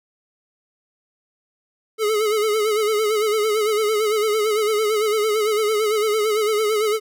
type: tone with vibrato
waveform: square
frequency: 428.1 Hz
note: A4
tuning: 47 cents flat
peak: -18 dBFS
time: 1.98-7 s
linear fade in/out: 50 ms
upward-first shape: sine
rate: 8.9 Hz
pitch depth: 64 cents each way
effects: none